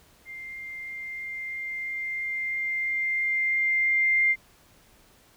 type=tone with level ramp; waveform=sine; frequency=2101 Hz; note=C7; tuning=7 cents sharp; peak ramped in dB=-37 to -18 dBFS; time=0.25-4.36 s; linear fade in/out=50 ms; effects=pink hiss -58 dBFS RMS until 5.36 s